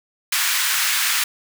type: high-pass noise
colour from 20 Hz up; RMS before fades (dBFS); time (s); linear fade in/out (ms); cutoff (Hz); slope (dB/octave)
pink; -20; 0.32-1.24; 5; 1300; 24
effects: none